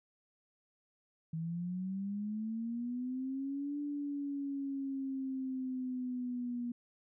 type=linear two-way sweep; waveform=sine; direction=up then down; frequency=159.4 to 291.3 to 239.6 Hz; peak=-35 dBFS; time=1.33-6.72 s; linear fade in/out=5 ms; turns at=3.79 s; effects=none